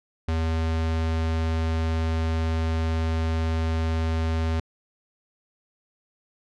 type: tone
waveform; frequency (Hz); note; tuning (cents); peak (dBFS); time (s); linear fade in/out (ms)
square; 81; E2; -30; -23; 0.28-4.6; 5
effects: low-pass 5000 Hz 12 dB/octave